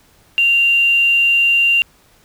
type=tone with quantisation; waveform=sine; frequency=2775 Hz; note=F7; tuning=12 cents flat; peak=-10 dBFS; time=0.38-1.82 s; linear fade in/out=0 ms; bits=6; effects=pink hiss -52 dBFS RMS until 2.24 s